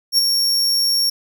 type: tone with ADSR envelope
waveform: 40% pulse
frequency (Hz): 5520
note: F8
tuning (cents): -21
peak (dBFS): -9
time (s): 0.12-1.1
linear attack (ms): 60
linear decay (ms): 18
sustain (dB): -5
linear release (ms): 7
effects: none